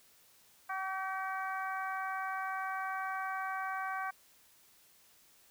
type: harmonic tone with a mistuned harmonic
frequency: 380.3 Hz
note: F#4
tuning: 48 cents sharp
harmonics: 2 / 3 / 4 / 5 / 6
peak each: -39 / -39 / -40 / -48 / -49 dBFS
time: 0.69-4.11 s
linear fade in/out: 10 ms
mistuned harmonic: 4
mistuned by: +21 cents
effects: white hiss -64 dBFS RMS until 5.5 s